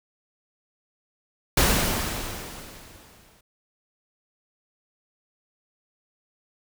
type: noise with exponential decay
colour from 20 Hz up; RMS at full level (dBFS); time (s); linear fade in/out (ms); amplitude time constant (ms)
pink; -18; 1.57-3.41; 5; 400
effects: none